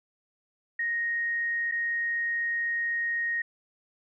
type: tone with dropouts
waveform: sine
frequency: 1868 Hz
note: A#6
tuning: 3 cents sharp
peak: -26 dBFS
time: 0.79-3.42 s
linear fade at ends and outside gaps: 5 ms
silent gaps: 1.714-1.72 s
effects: none